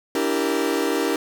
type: chord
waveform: 40% pulse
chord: E half-diminished seventh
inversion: third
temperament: equal with one note detuned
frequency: 288.6 / 329.6 / 392 / 466.2 Hz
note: D4 / E4 / G4 / Bb4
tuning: -30 / 0 / 0 / 0 cents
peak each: -25 dBFS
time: 0.15-1.16 s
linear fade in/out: 2 ms
effects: none